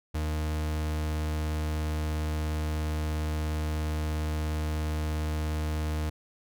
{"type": "tone", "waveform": "40% pulse", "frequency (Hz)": 77, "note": "D#2", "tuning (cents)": -17, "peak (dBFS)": -27, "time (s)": [0.14, 6.1], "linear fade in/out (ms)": 10, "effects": []}